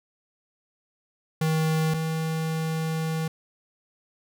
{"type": "tone pair in turn", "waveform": "square", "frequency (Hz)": [158.6, 160.17], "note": ["D#3", "E3"], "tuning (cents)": [33, -49], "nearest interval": "unison", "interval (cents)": 18, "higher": "second", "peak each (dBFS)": [-22, -26], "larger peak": "first", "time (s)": [[1.41, 1.94], [1.94, 3.28]], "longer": "second", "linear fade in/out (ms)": 5, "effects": []}